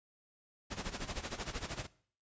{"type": "noise with tremolo", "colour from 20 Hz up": "pink", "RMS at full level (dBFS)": -38, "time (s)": [0.7, 1.87], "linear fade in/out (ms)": 20, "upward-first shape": "sine", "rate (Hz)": 13, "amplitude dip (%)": 80, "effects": ["noise-tail reverb RT60 0.5 s tail -19 dB re dry", "resampled to 16000 Hz"]}